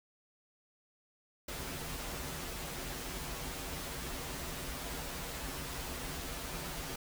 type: noise with comb filter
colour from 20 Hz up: pink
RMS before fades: -41 dBFS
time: 1.48-6.96 s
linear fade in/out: 5 ms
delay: 9.5 ms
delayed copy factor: -0.8
effects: none